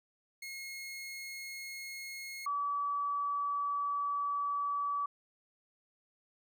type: tone pair in turn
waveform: sawtooth / sine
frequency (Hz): 2160 / 1146.9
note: C#7 / D6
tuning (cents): -45 / -41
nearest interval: major seventh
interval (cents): 1096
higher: first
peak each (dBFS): -38 / -31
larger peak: second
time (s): 0.42-2.46 / 2.46-5.06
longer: second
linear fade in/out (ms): 5
effects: none